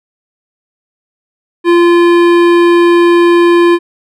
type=tone with hard clipping; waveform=sine; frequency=345 Hz; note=F4; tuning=21 cents flat; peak=-6 dBFS; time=1.64-3.79 s; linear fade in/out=50 ms; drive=15 dB; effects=none